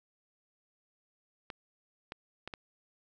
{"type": "clicks", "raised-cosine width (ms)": 0.3, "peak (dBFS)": -24, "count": 4, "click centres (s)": [1.502, 2.121, 2.476, 2.538], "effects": []}